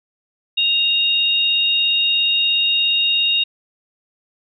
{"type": "tone pair together", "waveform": "sine", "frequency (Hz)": [2797, 3734], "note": ["F7", "A#7"], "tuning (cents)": [2, 2], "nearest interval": "perfect fourth", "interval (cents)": 500, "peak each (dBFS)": -17, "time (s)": [0.57, 3.44], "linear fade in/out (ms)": 10, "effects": []}